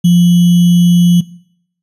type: tone with sample-and-hold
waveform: sine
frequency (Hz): 174.61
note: F3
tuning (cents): 0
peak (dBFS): -4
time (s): 0.04-1.21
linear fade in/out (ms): 10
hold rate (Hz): 3150
effects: noise-tail reverb RT60 0.7 s tail -21 dB re dry + resampled to 32000 Hz